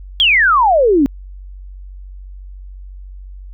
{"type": "exponential sweep", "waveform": "sine", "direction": "down", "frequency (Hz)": [3373, 260.4], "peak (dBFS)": -8, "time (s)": [0.2, 1.06], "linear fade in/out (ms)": 0, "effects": ["added 47 Hz sine -30 dBFS peak until 3.53 s"]}